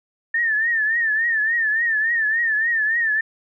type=tone with vibrato; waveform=sine; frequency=1797 Hz; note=A6; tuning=36 cents sharp; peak=-17 dBFS; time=0.34-3.21 s; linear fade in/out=5 ms; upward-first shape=triangle; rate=3.5 Hz; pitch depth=110 cents each way; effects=none